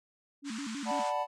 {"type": "tone with vibrato", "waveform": "sine", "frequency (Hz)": 250.2, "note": "B3", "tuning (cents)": 23, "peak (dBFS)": -36, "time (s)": [0.42, 1.04], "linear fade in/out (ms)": 50, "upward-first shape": "square", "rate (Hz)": 6.1, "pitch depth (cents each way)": 210}
{"type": "band-pass noise", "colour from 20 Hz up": "pink", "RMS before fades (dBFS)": -45, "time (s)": [0.44, 1.13], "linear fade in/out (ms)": 50, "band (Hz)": [1000, 8600], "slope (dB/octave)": 48}
{"type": "chord", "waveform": "triangle", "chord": "B minor seventh", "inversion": "first", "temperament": "equal", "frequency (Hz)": [587.3, 740, 880, 987.8], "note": ["D5", "F#5", "A5", "B5"], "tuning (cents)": [0, 0, 0, 0], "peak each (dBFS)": -33, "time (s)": [0.85, 1.27], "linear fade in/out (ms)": 50}
{"effects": []}